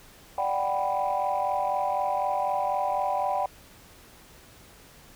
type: chord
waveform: sine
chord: G major seventh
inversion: second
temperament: equal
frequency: 587.3 / 740 / 784 / 987.8 Hz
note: D5 / F#5 / G5 / B5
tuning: 0 / 0 / 0 / 0 cents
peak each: -30 / -29 / -27 / -30 dBFS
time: 0.38-3.46 s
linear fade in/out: 2 ms
effects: tanh soft clip ceiling -17 dBFS + pink hiss -52 dBFS RMS until 5.15 s